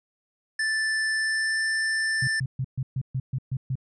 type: tone with pitch glide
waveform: square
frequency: 1760 to 1772.2 Hz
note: A6 to A6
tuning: 0 to +12 cents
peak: -24 dBFS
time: 0.59-2.4 s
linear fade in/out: 5 ms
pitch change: +12 cents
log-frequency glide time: 1.14-1.63 s
type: tone bursts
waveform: sine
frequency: 130.81 Hz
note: C3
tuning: in tune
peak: -24 dBFS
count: 9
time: 2.22-3.755 s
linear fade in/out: 5 ms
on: 55 ms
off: 130 ms
effects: resampled to 22050 Hz